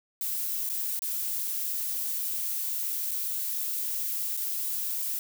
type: noise with dropouts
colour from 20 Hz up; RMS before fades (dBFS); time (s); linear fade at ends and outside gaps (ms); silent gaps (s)
violet; -31; 0.21-5.19; 1; 0.691-0.698 / 0.992-1.02 / 3.11-3.114 / 4.368-4.374
effects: none